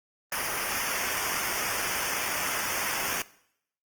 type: noise with comb filter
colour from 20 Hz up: pink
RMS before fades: -30 dBFS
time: 0.32-3.22 s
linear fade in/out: 2 ms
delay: 0.25 ms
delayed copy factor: -0.9
effects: noise-tail reverb RT60 0.7 s tail -20 dB re dry + Opus 24 kbps